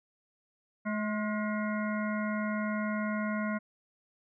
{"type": "harmonic tone with a mistuned harmonic", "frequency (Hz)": 212.7, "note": "G#3", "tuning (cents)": 42, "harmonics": [1, 3, 5, 7, 9, 10], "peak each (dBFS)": [-31, -38, -40, -39, -44, -45], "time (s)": [0.85, 3.59], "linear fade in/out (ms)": 20, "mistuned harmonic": 7, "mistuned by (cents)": -63, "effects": []}